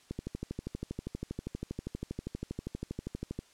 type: click train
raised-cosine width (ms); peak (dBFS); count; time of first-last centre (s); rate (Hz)
3; -23; 42; 0.11-3.39; 12.5
effects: white hiss -62 dBFS RMS until 3.53 s + low-pass 8000 Hz 12 dB/octave